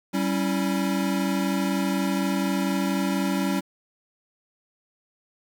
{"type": "chord", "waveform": "square", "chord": "C# diminished", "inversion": "second", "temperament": "equal with one note detuned", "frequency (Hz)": [192.96, 277.2, 329.6], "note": ["G3", "C#4", "E4"], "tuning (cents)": [-27, 0, 0], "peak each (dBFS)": [-26, -28, -31], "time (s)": [0.13, 3.61], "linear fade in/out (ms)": 20, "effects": ["8-bit"]}